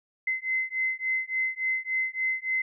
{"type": "beating tone pair", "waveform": "sine", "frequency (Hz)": [2054, 2057.5], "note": ["C7", "C7"], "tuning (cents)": [-33, -30], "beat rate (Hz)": 3.5, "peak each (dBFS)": [-29, -29], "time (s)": [0.27, 2.62], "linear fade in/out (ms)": 5, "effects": []}